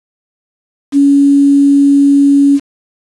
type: tone with quantisation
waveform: sine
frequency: 281.1 Hz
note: C#4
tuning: 24 cents sharp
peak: -4 dBFS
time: 0.92-2.6 s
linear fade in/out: 50 ms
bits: 5
effects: resampled to 24000 Hz